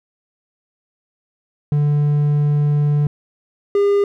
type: tone pair in turn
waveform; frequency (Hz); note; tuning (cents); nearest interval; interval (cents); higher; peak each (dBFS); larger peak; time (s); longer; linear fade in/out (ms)
triangle; 146.83 / 403.7; D3 / G#4; 0 / -49; octave + tritone; 1751; second; -11 / -10; second; 1.72-3.07 / 3.75-4.04; first; 2
effects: none